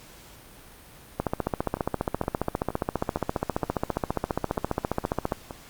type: two click trains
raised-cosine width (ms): 1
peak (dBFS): -10 / -20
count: 62 / 9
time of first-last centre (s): 1.2-5.322 / 1.77-5.508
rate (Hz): 14.8 / 2.14
effects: pink hiss -49 dBFS RMS until 5.69 s + Opus 48 kbps